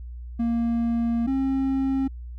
triangle tone pair in turn, 233.1 / 268.2 Hz, A#3 / C4, 0 / +43 cents, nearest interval major second, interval 243 cents, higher second, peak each -19 dBFS, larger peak neither, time 0.39-1.27 / 1.27-2.08 s, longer first, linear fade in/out 10 ms, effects added 60 Hz sine -34 dBFS peak until 2.38 s

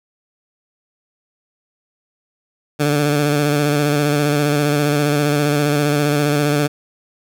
15% pulse tone with vibrato, 146.6 Hz, D3, 3 cents flat, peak -8 dBFS, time 2.79-6.68 s, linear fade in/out 20 ms, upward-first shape square, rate 15 Hz, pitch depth 28 cents each way, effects none

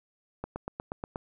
click train, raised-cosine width 1 ms, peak -20 dBFS, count 7, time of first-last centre 0.44-1.159 s, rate 8.35 Hz, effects none

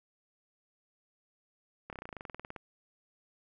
slowing click train, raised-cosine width 0.5 ms, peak -27 dBFS, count 17, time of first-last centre 1.9-2.562 s, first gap 28 ms, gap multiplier 1.05, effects none

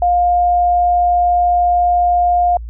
sine tone, 707 Hz, F5, 21 cents sharp, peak -10 dBFS, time 0.02-2.57 s, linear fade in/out 2 ms, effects added 57 Hz sine -25 dBFS peak until 2.69 s

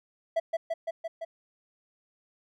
triangle tone with echo, 659.3 Hz, E5, in tune, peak -21 dBFS, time 0.36-0.4 s, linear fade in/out 10 ms, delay 170 ms, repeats 5, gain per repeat -2 dB, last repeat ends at 1.25 s, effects none

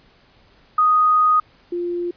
sine tone pair in turn, 1244.5 / 349.2 Hz, D#6 / F4, 0 / 0 cents, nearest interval octave + minor seventh, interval 2200 cents, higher first, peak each -12 / -21 dBFS, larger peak first, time 0.78-1.4 / 1.72-2.11 s, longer first, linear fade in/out 5 ms, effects pink hiss -54 dBFS RMS until 2.16 s + resampled to 11025 Hz

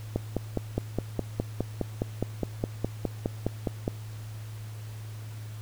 click train, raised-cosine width 2 ms, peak -13 dBFS, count 19, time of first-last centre 0.16-3.879 s, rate 4.84 Hz, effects added 108 Hz sine -37 dBFS peak until 5.61 s + pink hiss -51 dBFS RMS until 5.61 s

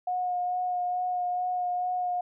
sine tone with vibrato, 722 Hz, F#5, 43 cents flat, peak -26 dBFS, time 0.07-2.21 s, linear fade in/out 5 ms, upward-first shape sine, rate 2.3 Hz, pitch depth 15 cents each way, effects none

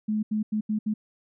sine tone bursts at uneven times, 213.9 Hz, A3, 49 cents flat, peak -23 dBFS, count 5, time 0.08-0.23 / 0.31-0.43 / 0.52-0.61 / 0.69-0.79 / 0.86-0.94 s, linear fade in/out 10 ms, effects none

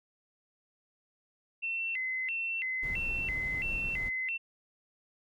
sine tone with vibrato, 2349 Hz, D7, in tune, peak -31 dBFS, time 1.62-4.38 s, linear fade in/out 20 ms, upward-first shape square, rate 1.5 Hz, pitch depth 240 cents each way
brown noise, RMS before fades -40 dBFS, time 2.82-4.1 s, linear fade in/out 20 ms
effects none

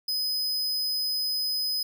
45% pulse tone, 5030 Hz, D#8, 18 cents sharp, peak -26 dBFS, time 0.08-1.83 s, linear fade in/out 5 ms, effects none

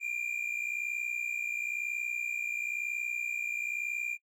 triangle tone pair together, 2369 / 2430 Hz, D7 / D#7, +14 / -42 cents, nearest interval unison, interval 44 cents, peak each -33 / -33 dBFS, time 0-4.18 s, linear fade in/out 50 ms, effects noise-tail reverb RT60 0.1 s tail -23 dB re dry

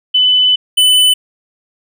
sine / square tone pair in turn, 3005 / 3005 Hz, F#7 / F#7, +26 / +26 cents, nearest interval unison, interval 0 cents, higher neither, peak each -7 dBFS, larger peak neither, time 0.14-0.56 / 0.77-1.14 s, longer first, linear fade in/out 10 ms, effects none

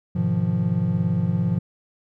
triangle chord, F half-diminished seventh, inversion first, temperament just, 104.77 / 125.72 / 157.15 / 174.61 Hz, Ab2 / Cb3 / Eb3 / F3, +16 / +31 / +18 / 0 cents, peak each -24 / -25 / -25 / -20 dBFS, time 0.15-1.59 s, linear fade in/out 10 ms, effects none

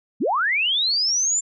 sine linear sweep, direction up, 155.56 to 7290 Hz, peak -18 dBFS, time 0.2-1.41 s, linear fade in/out 20 ms, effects none

